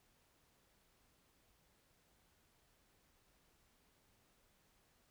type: silence
effects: pink hiss -74 dBFS RMS until 5.1 s